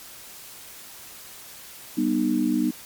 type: chord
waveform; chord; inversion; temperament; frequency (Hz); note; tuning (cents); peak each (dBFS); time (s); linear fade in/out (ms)
sine; G augmented; none; just; 196 / 245 / 306.2; G3 / B3 / D#4; 0 / -14 / -28; -28 / -23 / -23; 1.97-2.71; 10
effects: white hiss -43 dBFS RMS until 2.85 s + MP3 96 kbps